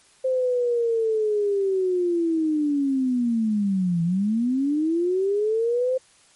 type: linear two-way sweep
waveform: sine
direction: down then up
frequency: 523.3 to 165.2 to 523.3 Hz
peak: -19 dBFS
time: 0.24-5.98 s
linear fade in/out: 10 ms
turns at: 4.03 s
effects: white hiss -56 dBFS RMS until 6.35 s + MP3 48 kbps